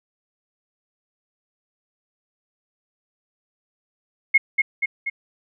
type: tone with echo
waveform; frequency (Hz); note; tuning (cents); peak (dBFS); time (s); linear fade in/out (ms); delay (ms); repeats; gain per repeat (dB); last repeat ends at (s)
sine; 2159; C#7; -46; -10; 4.34-4.38; 10; 240; 3; -4; 5.1
effects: none